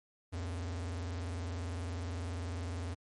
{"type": "tone with vibrato", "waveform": "square", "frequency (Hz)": 87.31, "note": "F2", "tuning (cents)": 0, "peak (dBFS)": -37, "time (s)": [0.32, 2.95], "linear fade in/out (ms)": 20, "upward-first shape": "triangle", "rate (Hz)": 20, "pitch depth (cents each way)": 230, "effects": ["MP3 48 kbps"]}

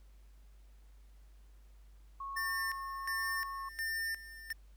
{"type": "tone with vibrato", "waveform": "sine", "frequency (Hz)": 1096, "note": "C#6", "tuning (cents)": -20, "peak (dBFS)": -39, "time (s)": [2.2, 3.69], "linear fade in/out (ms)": 5, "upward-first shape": "sine", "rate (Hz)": 1.1, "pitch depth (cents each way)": 9}
{"type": "tone with tremolo", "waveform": "square", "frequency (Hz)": 1801, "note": "A6", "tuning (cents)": 40, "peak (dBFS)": -35, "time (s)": [2.36, 4.53], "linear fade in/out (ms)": 10, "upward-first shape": "square", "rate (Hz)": 1.4, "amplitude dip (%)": 80}
{"effects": ["added 50 Hz sine -55 dBFS peak until 4.76 s", "pink hiss -72 dBFS RMS until 4.76 s"]}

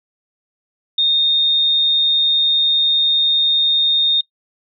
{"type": "tone", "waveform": "sine", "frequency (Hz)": 3675, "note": "A#7", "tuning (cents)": -25, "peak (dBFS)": -12, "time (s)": [0.98, 4.21], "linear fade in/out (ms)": 5, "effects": ["noise-tail reverb RT60 0.1 s tail -21 dB re dry"]}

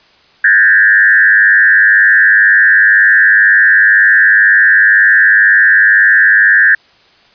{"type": "tone with frequency modulation", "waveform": "sine", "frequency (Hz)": 1697, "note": "G#6", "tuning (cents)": 37, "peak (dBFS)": -4, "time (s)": [0.44, 6.75], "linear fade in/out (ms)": 5, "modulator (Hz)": 102, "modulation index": 1.4, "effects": ["white hiss -47 dBFS RMS until 7.34 s", "resampled to 11025 Hz"]}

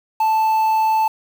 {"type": "tone with quantisation", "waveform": "triangle", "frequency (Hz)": 879, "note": "A5", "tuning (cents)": -2, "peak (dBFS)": -12, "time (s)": [0.2, 1.08], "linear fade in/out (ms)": 5, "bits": 6, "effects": []}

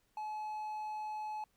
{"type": "tone", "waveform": "triangle", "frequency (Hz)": 855, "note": "A5", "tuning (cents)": -50, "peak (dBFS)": -36, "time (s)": [0.17, 1.44], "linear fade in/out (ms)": 2, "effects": ["pink hiss -75 dBFS RMS until 1.56 s"]}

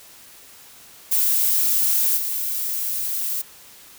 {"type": "noise with level steps", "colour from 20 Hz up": "violet", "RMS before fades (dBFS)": [-19, -25], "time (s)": [1.11, 3.42], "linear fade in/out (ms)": 10, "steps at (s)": 2.16, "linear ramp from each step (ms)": 20, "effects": ["white hiss -46 dBFS RMS until 3.98 s"]}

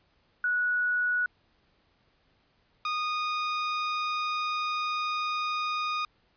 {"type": "tone pair in turn", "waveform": ["sine", "sawtooth"], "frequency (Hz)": [1467, 1233.6], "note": ["F#6", "D#6"], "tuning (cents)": [-15, -15], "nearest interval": "minor third", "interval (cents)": 300, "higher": "first", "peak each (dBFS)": -24, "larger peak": "neither", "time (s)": [[0.44, 1.26], [2.85, 6.05]], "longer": "second", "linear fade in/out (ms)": 2, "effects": ["pink hiss -68 dBFS RMS until 6.36 s", "resampled to 11025 Hz"]}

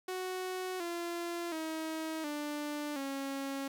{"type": "tone with pitch steps", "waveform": "sawtooth", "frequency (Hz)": [370, 343.2, 318.4, 295.4, 274], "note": ["F#4", "F4", "D#4", "D4", "C#4"], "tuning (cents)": [0, -30, 40, 10, -20], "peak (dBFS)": -32, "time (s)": [0.08, 3.68], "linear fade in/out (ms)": 5, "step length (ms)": 720, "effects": ["11-bit"]}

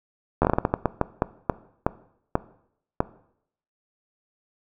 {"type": "slowing click train", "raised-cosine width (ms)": 1, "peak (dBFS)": -5, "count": 16, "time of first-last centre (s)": [0.42, 3.004], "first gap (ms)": 12, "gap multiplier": 1.33, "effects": ["noise-tail reverb RT60 0.7 s tail -18 dB re dry"]}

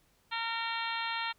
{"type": "harmonic tone with a mistuned harmonic", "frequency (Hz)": 458.7, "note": "A#4", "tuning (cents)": -28, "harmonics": [2, 3, 4, 5, 6, 7, 8, 9], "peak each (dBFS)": [-37, -39, -40, -41, -42, -42, -43, -44], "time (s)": [0.31, 1.33], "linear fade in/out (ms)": 20, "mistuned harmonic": 8, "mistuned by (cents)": -15, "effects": ["pink hiss -69 dBFS RMS until 1.38 s"]}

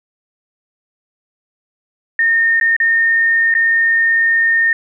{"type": "tone with dropouts", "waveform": "sine", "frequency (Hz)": 1829, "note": "A#6", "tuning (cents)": -33, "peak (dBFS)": -10, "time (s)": [2.19, 4.73], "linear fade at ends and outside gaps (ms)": 2, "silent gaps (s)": [[2.599, 2.611], [2.765, 2.801], [3.541, 3.55]], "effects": []}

